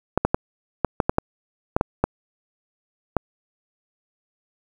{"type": "clicks", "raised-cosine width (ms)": 1, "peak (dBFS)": -3, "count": 11, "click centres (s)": [0.176, 0.25, 0.345, 0.847, 1.002, 1.095, 1.184, 1.765, 1.811, 2.04, 3.167], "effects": ["7-bit"]}